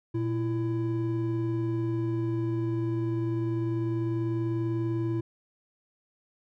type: tone pair together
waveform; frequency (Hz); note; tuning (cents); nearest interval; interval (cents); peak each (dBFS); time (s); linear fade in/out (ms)
triangle; 117.84 / 333.3; A#2 / E4; +19 / +19; octave + tritone; 1800; -27; 0.14-5.21; 10
effects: none